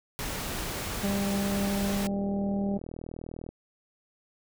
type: noise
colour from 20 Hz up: pink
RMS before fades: -34 dBFS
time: 0.19-2.07 s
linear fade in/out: 0 ms
type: harmonic tone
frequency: 198.9 Hz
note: G3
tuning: 25 cents sharp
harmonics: 1 / 2 / 3 / 4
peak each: -27 / -38 / -37 / -42 dBFS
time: 1.03-2.78 s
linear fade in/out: 10 ms
type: click train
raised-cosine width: 2 ms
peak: -26 dBFS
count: 63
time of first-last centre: 1.94-3.49 s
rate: 40 Hz
effects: none